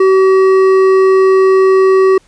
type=tone with hard clipping; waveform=sine; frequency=380.7 Hz; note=F#4; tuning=49 cents sharp; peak=-7 dBFS; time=0-2.18 s; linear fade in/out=5 ms; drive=9 dB; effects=pink hiss -50 dBFS RMS until 2.27 s + resampled to 22050 Hz